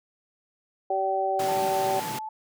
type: harmonic tone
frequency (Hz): 192.2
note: G3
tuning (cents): -34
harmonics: 2 / 3 / 4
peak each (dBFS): -30 / -29 / -25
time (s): 0.9-2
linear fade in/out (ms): 5
type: high-pass noise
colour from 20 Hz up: pink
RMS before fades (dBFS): -35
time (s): 1.39-2.19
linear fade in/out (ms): 5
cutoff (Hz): 110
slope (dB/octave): 96
type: tone with pitch glide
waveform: sine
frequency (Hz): 881 to 870.4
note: A5 to A5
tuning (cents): +2 to -19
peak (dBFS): -32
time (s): 1.48-2.29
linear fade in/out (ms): 5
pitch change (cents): -21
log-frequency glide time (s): 1.83-2.03
effects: none